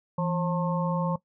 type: harmonic tone with a mistuned harmonic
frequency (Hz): 178.8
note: F3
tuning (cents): +41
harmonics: 1 / 3 / 5 / 6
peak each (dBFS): -26 / -31 / -33 / -34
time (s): 0.18-1.16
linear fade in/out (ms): 5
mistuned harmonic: 1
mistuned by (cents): -110
effects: noise-tail reverb RT60 0.1 s tail -18 dB re dry

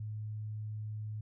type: tone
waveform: sine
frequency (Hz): 107.1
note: A2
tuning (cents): -46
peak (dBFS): -37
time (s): 0-1.21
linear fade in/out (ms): 5
effects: none

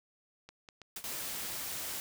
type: clicks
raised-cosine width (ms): 0.2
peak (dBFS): -32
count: 5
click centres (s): 0.49 / 0.688 / 0.817 / 1.128 / 1.501
type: noise with exponential decay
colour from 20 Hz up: white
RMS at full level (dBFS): -37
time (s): 0.96-1.11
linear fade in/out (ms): 5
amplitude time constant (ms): 31
type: noise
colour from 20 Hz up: white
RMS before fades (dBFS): -39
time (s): 1.04-2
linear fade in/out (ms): 0
effects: none

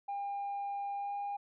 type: tone with pitch glide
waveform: sine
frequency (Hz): 803 to 809.1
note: G5 to G#5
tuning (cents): +41 to -45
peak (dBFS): -33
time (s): 0.08-1.37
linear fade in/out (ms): 10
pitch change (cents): +14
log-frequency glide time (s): 0.96-1.14
effects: tanh soft clip ceiling -33 dBFS

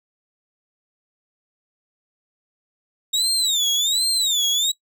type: tone with vibrato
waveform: 30% pulse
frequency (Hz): 3729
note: A#7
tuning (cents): 0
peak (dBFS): -15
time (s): 3.13-4.72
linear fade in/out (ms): 10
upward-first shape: sine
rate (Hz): 1.3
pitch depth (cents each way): 200
effects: noise-tail reverb RT60 0.1 s tail -20 dB re dry

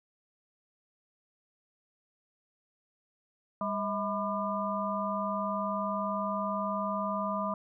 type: harmonic tone with a mistuned harmonic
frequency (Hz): 200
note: G3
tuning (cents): +35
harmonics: 1 / 3 / 5 / 6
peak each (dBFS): -35 / -35 / -35 / -35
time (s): 3.61-7.54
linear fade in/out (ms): 2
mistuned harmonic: 3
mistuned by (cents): +110
effects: none

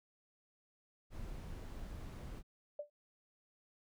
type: noise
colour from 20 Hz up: brown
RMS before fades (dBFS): -46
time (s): 1.1-2.43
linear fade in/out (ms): 50
type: tone with exponential decay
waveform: sine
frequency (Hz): 588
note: D5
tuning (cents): +2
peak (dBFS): -36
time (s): 2.79-2.9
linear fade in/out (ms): 5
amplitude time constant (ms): 23
effects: none

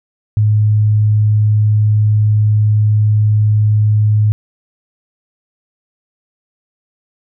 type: tone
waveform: sine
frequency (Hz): 106.3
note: G#2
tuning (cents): +41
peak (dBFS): -8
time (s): 0.37-4.32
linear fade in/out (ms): 0
effects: none

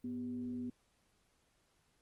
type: tone with frequency modulation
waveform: sine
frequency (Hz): 246.9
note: B3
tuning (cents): 0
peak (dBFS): -38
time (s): 0.04-0.7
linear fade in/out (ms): 5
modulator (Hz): 147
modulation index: 0.34
effects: pink hiss -75 dBFS RMS until 2.01 s + Opus 32 kbps

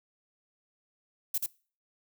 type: noise with echo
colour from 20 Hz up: violet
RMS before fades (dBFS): -29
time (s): 1.34-1.38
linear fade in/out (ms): 5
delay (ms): 82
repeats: 1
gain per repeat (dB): -2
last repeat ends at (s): 1.462
effects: noise-tail reverb RT60 0.4 s tail -23 dB re dry

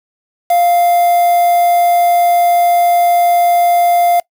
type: tone with quantisation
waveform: triangle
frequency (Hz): 698.5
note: F5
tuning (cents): 0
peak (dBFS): -6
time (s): 0.5-4.2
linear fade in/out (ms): 5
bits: 4
effects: noise-tail reverb RT60 0.1 s tail -23 dB re dry

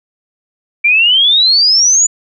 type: exponential sweep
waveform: sine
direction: up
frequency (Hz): 2328 to 7040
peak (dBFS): -6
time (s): 0.84-2.07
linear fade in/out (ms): 10
effects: none

